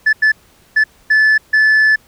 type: tone bursts at uneven times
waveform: sine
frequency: 1738 Hz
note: A6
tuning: 22 cents flat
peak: -5 dBFS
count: 5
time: 0.06-0.13 / 0.22-0.32 / 0.76-0.84 / 1.1-1.38 / 1.53-1.96 s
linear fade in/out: 10 ms
effects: tanh soft clip ceiling -7 dBFS + pink hiss -50 dBFS RMS until 2.07 s